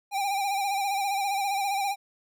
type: tone with vibrato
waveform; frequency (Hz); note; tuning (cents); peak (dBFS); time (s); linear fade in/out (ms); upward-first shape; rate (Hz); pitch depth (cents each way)
square; 794; G5; +22; -26; 0.11-1.96; 50; sine; 15; 52
effects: none